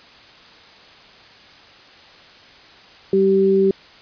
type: tone pair together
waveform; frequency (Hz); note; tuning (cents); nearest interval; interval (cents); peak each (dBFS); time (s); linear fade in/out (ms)
sine; 194.3 / 386.9; G3 / G4; -15 / -23; octave; 1192; -19 / -13; 3.13-3.71; 2
effects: white hiss -45 dBFS RMS until 4.01 s + resampled to 11025 Hz